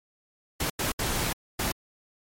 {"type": "noise bursts at uneven times", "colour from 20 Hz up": "pink", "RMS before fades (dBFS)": -28, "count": 4, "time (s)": [[0.6, 0.7], [0.79, 0.92], [0.99, 1.33], [1.59, 1.72]], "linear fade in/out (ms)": 5, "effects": ["MP3 64 kbps"]}